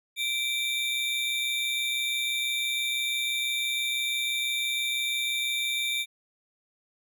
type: tone cluster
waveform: square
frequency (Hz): 2335 / 3577 / 3703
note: D7 / A7 / A#7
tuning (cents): -11 / +28 / -12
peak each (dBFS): -30 / -33 / -33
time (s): 0.16-6.06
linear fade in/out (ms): 50
effects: none